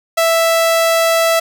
sawtooth tone, 660 Hz, E5, 2 cents sharp, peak -7 dBFS, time 0.17-1.4 s, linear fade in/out 10 ms, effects none

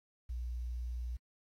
sine tone with quantisation, 60.2 Hz, B1, 44 cents flat, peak -36 dBFS, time 0.29-1.17 s, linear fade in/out 10 ms, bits 11, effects AAC 48 kbps

